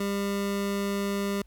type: tone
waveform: 25% pulse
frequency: 200 Hz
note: G3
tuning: 35 cents sharp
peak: -23 dBFS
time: 0-1.42 s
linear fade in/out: 5 ms
effects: added 50 Hz sine -51 dBFS peak until 1.46 s + pink hiss -68 dBFS RMS until 1.46 s